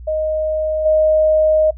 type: tone with level steps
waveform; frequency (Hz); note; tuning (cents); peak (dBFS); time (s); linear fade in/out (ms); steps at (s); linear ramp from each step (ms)
sine; 622.3; D#5; 0; -16 / -10; 0.07-1.71; 10; 0.85; 10
effects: noise-tail reverb RT60 0.1 s tail -20 dB re dry + added 60 Hz sine -31 dBFS peak until 1.77 s